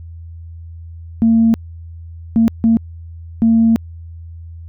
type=tone bursts at uneven times; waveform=sine; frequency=227 Hz; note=A#3; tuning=46 cents flat; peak=-7 dBFS; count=4; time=1.22-1.54 / 2.36-2.48 / 2.64-2.77 / 3.42-3.76 s; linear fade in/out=0 ms; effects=tanh soft clip ceiling -4 dBFS + added 83 Hz sine -30 dBFS peak until 4.68 s